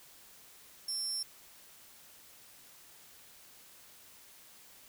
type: tone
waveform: 30% pulse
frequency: 5400 Hz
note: E8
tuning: 41 cents sharp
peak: -30 dBFS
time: 0.88-1.23 s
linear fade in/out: 5 ms
effects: white hiss -57 dBFS RMS until 4.88 s